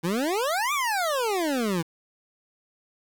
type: exponential two-way sweep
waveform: 25% pulse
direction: up then down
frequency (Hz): 157.8 to 1212 to 157.8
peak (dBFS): -20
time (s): 0.03-1.83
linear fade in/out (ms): 20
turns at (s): 0.73
effects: 8-bit